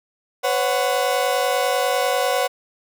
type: chord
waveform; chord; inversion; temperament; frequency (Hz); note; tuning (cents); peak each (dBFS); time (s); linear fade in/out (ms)
35% pulse; B suspended second; none; equal with one note detuned; 504.3 / 554.4 / 740; B4 / C#5 / F#5; +36 / 0 / 0; -21; 0.43-2.48; 20
effects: none